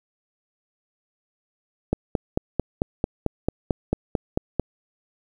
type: click train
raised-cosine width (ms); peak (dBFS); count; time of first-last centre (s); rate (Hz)
2; -7; 13; 1.93-4.597; 4.5
effects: 8-bit